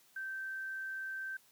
sine tone, 1556 Hz, G6, 13 cents flat, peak -38 dBFS, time 0.16-1.37 s, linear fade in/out 5 ms, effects white hiss -66 dBFS RMS until 1.51 s + high-pass 100 Hz 12 dB/octave

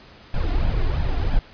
brown noise with flanger, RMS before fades -20 dBFS, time 0.34-1.39 s, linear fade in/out 2 ms, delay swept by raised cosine 1.2 to 2.9 ms, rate 3 Hz, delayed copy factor +0.65, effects pink hiss -47 dBFS RMS until 1.53 s + resampled to 11025 Hz

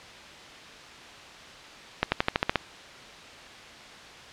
accelerating click train, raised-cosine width 0.3 ms, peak -5 dBFS, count 8, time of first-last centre 2.03-2.557 s, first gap 90 ms, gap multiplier 0.94, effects white hiss -45 dBFS RMS until 4.32 s + low-pass 4000 Hz 12 dB/octave

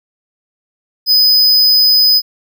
square tone, 5010 Hz, D#8, 11 cents sharp, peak -7 dBFS, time 1.06-2.22 s, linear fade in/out 50 ms, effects none

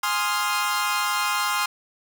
sawtooth chord, F minor seventh, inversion first, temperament equal, 830.6 / 1046.5 / 1244.5 / 1396.9 Hz, Ab5 / C6 / Eb6 / F6, 0 / 0 / 0 / 0 cents, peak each -26 / -22 / -25 / -24 dBFS, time 0.03-1.66 s, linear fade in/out 5 ms, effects none

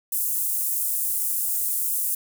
pink high-pass noise, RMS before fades -25 dBFS, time 0.12-2.15 s, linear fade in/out 5 ms, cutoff 9500 Hz, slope 24 dB/octave, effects none

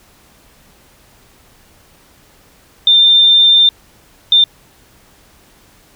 sine tone bursts at uneven times, 3594 Hz, A7, 36 cents sharp, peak -5 dBFS, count 2, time 2.87-3.69 / 4.32-4.44 s, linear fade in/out 2 ms, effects pink hiss -48 dBFS RMS until 5.95 s

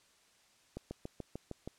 slowing click train, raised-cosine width 2 ms, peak -27 dBFS, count 7, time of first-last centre 0.77-1.676 s, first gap 140 ms, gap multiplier 1.03, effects white hiss -67 dBFS RMS until 1.78 s + low-pass 8000 Hz 12 dB/octave

